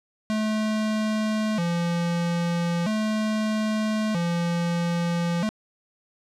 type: tone with vibrato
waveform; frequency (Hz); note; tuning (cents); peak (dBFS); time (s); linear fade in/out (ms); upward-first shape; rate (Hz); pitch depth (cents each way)
square; 192.4; G3; -32; -23; 0.3-5.49; 0; square; 0.39; 200
effects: low-pass 7000 Hz 12 dB/octave + 9-bit